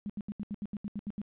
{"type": "tone bursts", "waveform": "sine", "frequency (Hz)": 206.2, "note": "G#3", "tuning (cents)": -12, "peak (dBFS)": -33, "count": 11, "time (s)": [0.06, 1.216], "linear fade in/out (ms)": 0, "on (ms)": 36, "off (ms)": 76, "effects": ["resampled to 8000 Hz", "12-bit"]}